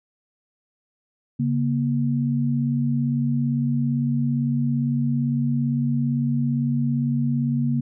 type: tone pair together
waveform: sine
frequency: 139.1 / 236.8 Hz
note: C#3 / A#3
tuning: +6 / +27 cents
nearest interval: major sixth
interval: 921 cents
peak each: -22 dBFS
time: 1.39-7.81 s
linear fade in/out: 10 ms
effects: none